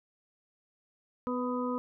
harmonic tone with a mistuned harmonic, 249.8 Hz, B3, 20 cents sharp, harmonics 1 / 2 / 4 / 5, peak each -32 / -35 / -38 / -39 dBFS, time 1.27-1.78 s, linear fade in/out 0 ms, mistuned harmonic 2, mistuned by -18 cents, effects none

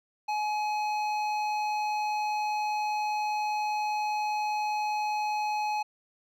sine tone with hard clipping, 845 Hz, G#5, 30 cents sharp, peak -29 dBFS, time 0.28-5.83 s, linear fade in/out 10 ms, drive 11 dB, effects none

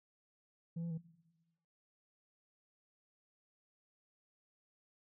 sine tone with pitch steps, 167 / 169.2 / 161.9 Hz, E3 / E3 / E3, +23 / +45 / -31 cents, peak -35 dBFS, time 0.76-0.979 s, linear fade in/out 10 ms, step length 73 ms, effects noise-tail reverb RT60 1.0 s tail -18 dB re dry + tanh soft clip ceiling -37 dBFS

